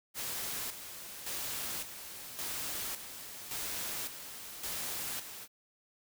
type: noise with tremolo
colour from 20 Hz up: white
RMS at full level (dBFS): -38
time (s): 0.14-5.48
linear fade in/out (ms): 50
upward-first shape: square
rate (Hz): 0.89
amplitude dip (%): 60
effects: none